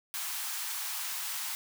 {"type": "high-pass noise", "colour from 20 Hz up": "white", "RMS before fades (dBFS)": -36, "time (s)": [0.14, 1.55], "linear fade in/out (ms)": 0, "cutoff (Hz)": 760, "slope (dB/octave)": 48, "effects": []}